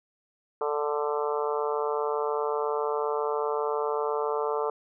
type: harmonic tone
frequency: 147.6 Hz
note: D3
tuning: 9 cents sharp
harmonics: 3 / 4 / 5 / 6 / 7 / 8 / 9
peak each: -28 / -34 / -37 / -34 / -36 / -35 / -40 dBFS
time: 0.61-4.7 s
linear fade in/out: 2 ms
effects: none